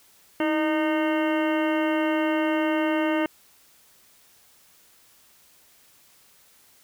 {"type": "harmonic tone with a mistuned harmonic", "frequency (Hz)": 306.8, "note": "D#4", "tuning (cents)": -24, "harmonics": [1, 2, 3, 4, 5, 6, 7, 9, 10], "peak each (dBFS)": [-23, -27, -32, -35, -35, -36, -36, -37, -42], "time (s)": [0.4, 3.26], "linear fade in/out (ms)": 2, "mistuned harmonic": 1, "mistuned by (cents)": 61, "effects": ["white hiss -57 dBFS RMS until 6.83 s"]}